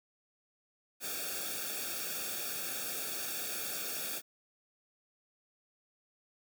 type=noise with comb filter; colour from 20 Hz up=white; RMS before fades=-38 dBFS; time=1-4.22 s; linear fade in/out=50 ms; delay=0.99 ms; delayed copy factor=-0.9; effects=none